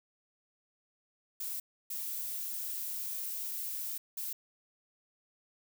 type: noise bursts at uneven times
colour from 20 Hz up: violet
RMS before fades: -38 dBFS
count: 3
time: 1.4-1.6 / 1.9-3.98 / 4.17-4.33 s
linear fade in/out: 5 ms
effects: none